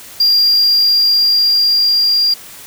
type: tone with level ramp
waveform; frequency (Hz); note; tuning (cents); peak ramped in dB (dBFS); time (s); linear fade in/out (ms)
sine; 4784; D8; +31; -5 to -8; 0.2-2.34; 5
effects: tanh soft clip ceiling -7 dBFS + white hiss -35 dBFS RMS until 2.66 s